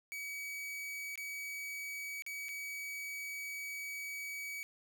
45% pulse tone with dropouts, 2272 Hz, C#7, 42 cents sharp, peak -40 dBFS, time 0.12-4.63 s, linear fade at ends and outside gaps 0 ms, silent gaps 1.156-1.176 / 2.222-2.264 / 2.485-2.49 s, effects 12-bit

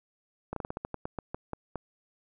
slowing click train, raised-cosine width 1 ms, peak -20 dBFS, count 13, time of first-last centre 0.53-1.757 s, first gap 33 ms, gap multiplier 1.19, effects none

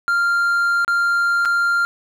triangle tone with dropouts, 1393 Hz, F6, 5 cents flat, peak -13 dBFS, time 0.08-1.85 s, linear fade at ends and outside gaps 0 ms, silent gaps 0.847-0.879 / 1.451-1.456 s, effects none

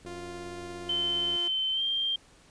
click train, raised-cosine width 2 ms, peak -34 dBFS, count 121, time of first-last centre 0.05-1.36 s, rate 91.6 Hz
sawtooth tone, 349.2 Hz, F4, in tune, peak -35 dBFS, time 0.06-1.48 s, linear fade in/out 5 ms
sine tone with pitch glide, 3081 to 3177 Hz, G7 to G7, -31 to +23 cents, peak -26 dBFS, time 0.89-2.16 s, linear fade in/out 5 ms, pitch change +54 cents, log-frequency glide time 1.73-1.82 s
effects pink hiss -58 dBFS RMS until 2.5 s + resampled to 22050 Hz

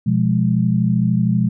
sine chord, F diminished, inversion second, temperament equal, 123.47 / 174.61 / 207.7 Hz, Cb3 / F3 / Ab3, 0 / 0 / 0 cents, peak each -18 dBFS, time 0.06-1.49 s, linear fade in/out 10 ms, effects none

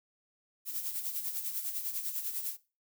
violet noise with tremolo, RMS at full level -34 dBFS, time 0.65-2.57 s, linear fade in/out 50 ms, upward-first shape sine, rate 10 Hz, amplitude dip 60%, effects noise-tail reverb RT60 0.3 s tail -18 dB re dry

